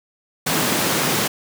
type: high-pass noise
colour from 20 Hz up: pink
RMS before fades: -20 dBFS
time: 0.46-1.28 s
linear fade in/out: 10 ms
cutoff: 130 Hz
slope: 24 dB/octave
effects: none